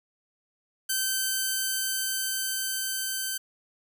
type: tone with level ramp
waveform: 5% pulse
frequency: 1544 Hz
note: G6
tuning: 27 cents flat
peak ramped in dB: -14 to -18 dBFS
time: 0.89-3.38 s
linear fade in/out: 10 ms
effects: none